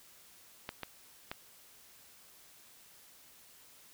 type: clicks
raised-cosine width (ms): 0.3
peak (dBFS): -22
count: 3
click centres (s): 0.691 / 0.833 / 1.315
effects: white hiss -59 dBFS RMS until 3.93 s